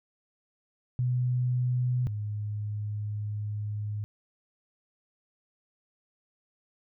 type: tone pair in turn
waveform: sine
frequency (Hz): 124.6 / 104.78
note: B2 / G#2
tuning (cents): +16 / +16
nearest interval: minor third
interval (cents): 300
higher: first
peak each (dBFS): -24 / -30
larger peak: first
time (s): 0.99-2.07 / 2.07-4.04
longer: second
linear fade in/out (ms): 0
effects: none